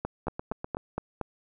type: two click trains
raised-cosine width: 1 ms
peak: -16 / -19 dBFS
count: 6 / 5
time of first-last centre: 0.05-1.213 / 0.27-0.769 s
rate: 4.3 / 8.01 Hz
effects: none